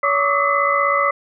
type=tone cluster; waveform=sine; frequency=565 / 1126 / 1182 / 1282 / 2025 Hz; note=C#5 / C#6 / D6 / E6 / B6; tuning=+33 / +27 / +11 / -49 / +43 cents; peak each=-21 dBFS; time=0.03-1.11 s; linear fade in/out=5 ms; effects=none